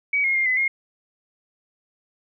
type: tone with pitch steps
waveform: sine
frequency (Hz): 2267 / 2149 / 2117 / 2021 / 2140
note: C#7 / C7 / C7 / B6 / C7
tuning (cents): +38 / +46 / +20 / +39 / +38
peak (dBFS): -18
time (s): 0.13-0.68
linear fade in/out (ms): 5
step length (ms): 110
effects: none